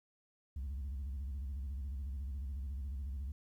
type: tone with vibrato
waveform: sine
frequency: 67.8 Hz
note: C#2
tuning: 38 cents flat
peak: -35 dBFS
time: 0.56-3.32 s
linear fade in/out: 5 ms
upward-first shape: square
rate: 14 Hz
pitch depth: 140 cents each way
effects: tanh soft clip ceiling -37 dBFS + 12-bit